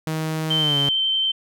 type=tone with pitch glide; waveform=sawtooth; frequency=158 to 141.58 Hz; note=D#3 to C#3; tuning=+27 to +37 cents; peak=-19 dBFS; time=0.07-0.89 s; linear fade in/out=0 ms; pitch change=-190 cents; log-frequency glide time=0.58-0.78 s
type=tone with vibrato; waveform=sine; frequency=3108 Hz; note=G7; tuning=16 cents flat; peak=-18 dBFS; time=0.5-1.32 s; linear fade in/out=10 ms; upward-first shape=sine; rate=11 Hz; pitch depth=10 cents each way
effects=none